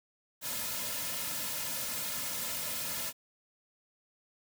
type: noise with comb filter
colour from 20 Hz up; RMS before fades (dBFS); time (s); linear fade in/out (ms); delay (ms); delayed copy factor
white; -36; 0.41-3.13; 50; 2.6; -0.85
effects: none